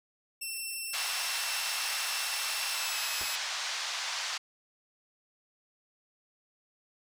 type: tone with pitch glide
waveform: 10% pulse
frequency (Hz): 2694 to 2569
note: E7 to E7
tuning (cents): +37 to -45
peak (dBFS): -27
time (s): 0.41-3.36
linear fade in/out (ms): 10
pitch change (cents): -82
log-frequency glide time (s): 2.73-3
type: band-pass noise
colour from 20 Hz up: white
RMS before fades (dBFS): -35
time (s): 0.93-4.38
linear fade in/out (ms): 10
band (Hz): 750 to 6000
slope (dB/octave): 24
type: noise with exponential decay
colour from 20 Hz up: pink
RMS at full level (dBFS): -38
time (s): 3.21-3.3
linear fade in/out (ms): 2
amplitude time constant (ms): 18
effects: none